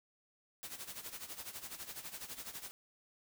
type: noise with tremolo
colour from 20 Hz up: white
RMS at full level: -44 dBFS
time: 0.63-2.71 s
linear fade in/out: 0 ms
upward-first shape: sine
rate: 12 Hz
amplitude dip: 75%
effects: none